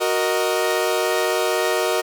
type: chord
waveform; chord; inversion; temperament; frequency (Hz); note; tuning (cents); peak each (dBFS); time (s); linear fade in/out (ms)
sawtooth; D# minor; first; equal; 370 / 466.2 / 622.3; F#4 / A#4 / D#5; 0 / 0 / 0; -19; 0-2.02; 20
effects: none